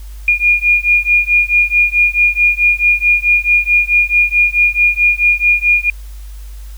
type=beating tone pair; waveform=sine; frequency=2427 / 2431.6 Hz; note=D#7 / D#7; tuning=-44 / -40 cents; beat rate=4.6 Hz; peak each=-12 dBFS; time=0.28-5.9 s; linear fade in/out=2 ms; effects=added 50 Hz sine -27 dBFS peak until 6.77 s + white hiss -45 dBFS RMS until 6.77 s